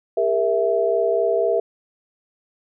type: chord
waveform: sine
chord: E diminished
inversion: first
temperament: equal with one note detuned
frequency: 402.3 / 466.2 / 659.3 Hz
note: G4 / Bb4 / E5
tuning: +45 / 0 / 0 cents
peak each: -22 / -21 / -20 dBFS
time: 0.17-1.6 s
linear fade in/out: 5 ms
effects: none